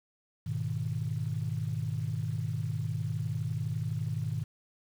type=chord; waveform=sine; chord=G# minor; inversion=none; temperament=equal; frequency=103.83 / 123.47 / 155.56 Hz; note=G#2 / B2 / D#3; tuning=0 / 0 / 0 cents; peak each=-34 dBFS; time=0.46-4.44 s; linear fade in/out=10 ms; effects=tanh soft clip ceiling -21 dBFS + 9-bit